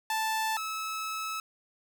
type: tone pair in turn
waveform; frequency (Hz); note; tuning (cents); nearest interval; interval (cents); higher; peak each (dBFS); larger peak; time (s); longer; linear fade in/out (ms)
sawtooth; 880 / 1298.8; A5 / E6; 0 / -26; perfect fifth; 674; second; -24 / -29; first; 0.1-0.57 / 0.57-1.4; second; 2
effects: none